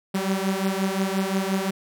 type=beating tone pair; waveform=sawtooth; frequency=190 / 195.7 Hz; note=F#3 / G3; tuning=+46 / -3 cents; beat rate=5.7 Hz; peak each=-21 / -22 dBFS; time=0.14-1.71 s; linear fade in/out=10 ms; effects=none